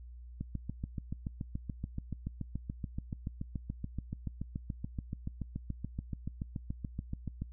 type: click train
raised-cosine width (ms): 5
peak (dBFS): -24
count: 50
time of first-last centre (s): 0.41-7.42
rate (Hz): 6.99
effects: noise-tail reverb RT60 0.1 s tail -24 dB re dry + added 60 Hz sine -46 dBFS peak until 7.52 s